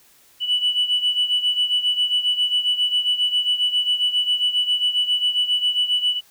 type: beating tone pair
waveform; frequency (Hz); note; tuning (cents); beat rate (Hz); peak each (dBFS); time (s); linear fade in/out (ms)
sine; 2960 / 2967.4; F#7 / F#7; 0 / +4; 7.4; -18 / -22; 0.4-6.21; 50
effects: tanh soft clip ceiling -12 dBFS + white hiss -54 dBFS RMS until 6.3 s